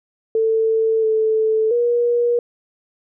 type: tone with pitch steps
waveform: sine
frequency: 445.3 / 438.7 / 478.1 Hz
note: A4 / A4 / A#4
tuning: +21 / -5 / +44 cents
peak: -14 dBFS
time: 0.35-2.39 s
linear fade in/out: 2 ms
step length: 680 ms
effects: none